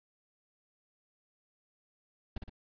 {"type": "noise with echo", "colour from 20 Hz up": "brown", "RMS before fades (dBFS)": -36, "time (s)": [2.36, 2.38], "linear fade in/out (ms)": 5, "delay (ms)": 58, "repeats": 2, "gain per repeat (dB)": -5, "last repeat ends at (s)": 2.496, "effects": ["resampled to 11025 Hz"]}